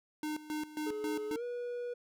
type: tone with tremolo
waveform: square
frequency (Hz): 304.8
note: D#4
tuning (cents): -36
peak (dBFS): -35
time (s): 0.23-1.36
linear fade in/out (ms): 2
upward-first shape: square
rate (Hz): 3.7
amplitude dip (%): 80
type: tone with pitch glide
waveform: triangle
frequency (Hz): 424.7 to 485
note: G#4 to B4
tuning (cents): +39 to -31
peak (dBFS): -34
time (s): 0.86-1.94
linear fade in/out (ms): 10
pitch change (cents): +230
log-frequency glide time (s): 1.29-1.43
effects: none